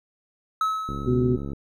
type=tone with exponential decay; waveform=triangle; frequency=1291 Hz; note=E6; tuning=37 cents flat; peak=-17 dBFS; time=0.61-1.53 s; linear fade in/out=2 ms; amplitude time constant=200 ms
type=click train; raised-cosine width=3 ms; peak=-20 dBFS; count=46; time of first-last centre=0.89-1.533 s; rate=70 Hz
type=harmonic tone; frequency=124.5 Hz; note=B2; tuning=14 cents sharp; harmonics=1 / 2 / 3; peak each=-23 / -23 / -23 dBFS; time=1.06-1.37 s; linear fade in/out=20 ms
effects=none